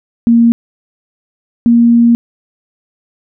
sine tone pair in turn, 233.1 / 235 Hz, A#3 / A#3, 0 / +14 cents, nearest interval unison, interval 14 cents, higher second, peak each -4 dBFS, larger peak neither, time 0.27-0.52 / 1.66-2.15 s, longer second, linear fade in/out 0 ms, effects none

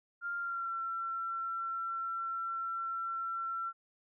sine tone with pitch glide, 1396.9 to 1351.7 Hz, F6 to E6, 0 to +43 cents, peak -34 dBFS, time 0.21-3.73 s, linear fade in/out 50 ms, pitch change -57 cents, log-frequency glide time 0.38-0.73 s, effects none

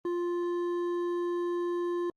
triangle tone with hard clipping, 349.2 Hz, F4, in tune, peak -30 dBFS, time 0.05-2.1 s, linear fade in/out 2 ms, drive 11 dB, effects Opus 24 kbps

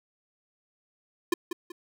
square tone with echo, 349.2 Hz, F4, in tune, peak -21 dBFS, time 1.32-1.34 s, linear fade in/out 5 ms, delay 190 ms, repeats 2, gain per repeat -9 dB, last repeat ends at 1.72 s, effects none

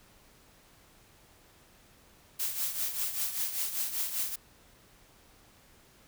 blue noise with tremolo, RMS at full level -30 dBFS, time 2.39-4.36 s, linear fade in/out 10 ms, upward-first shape triangle, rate 5.1 Hz, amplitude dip 70%, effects pink hiss -60 dBFS RMS until 6.07 s

